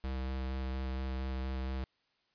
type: tone with vibrato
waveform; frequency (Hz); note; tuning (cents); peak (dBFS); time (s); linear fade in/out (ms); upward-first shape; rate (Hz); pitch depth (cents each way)
square; 65.41; C2; 0; -35; 0.04-1.84; 0; square; 4.3; 10
effects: white hiss -75 dBFS RMS until 2.34 s + resampled to 11025 Hz